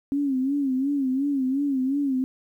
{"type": "tone with vibrato", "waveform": "sine", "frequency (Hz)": 271.9, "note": "C#4", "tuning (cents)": -33, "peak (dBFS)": -21, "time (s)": [0.12, 2.24], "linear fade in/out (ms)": 0, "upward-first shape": "sine", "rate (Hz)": 2.8, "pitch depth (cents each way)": 100, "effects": ["10-bit"]}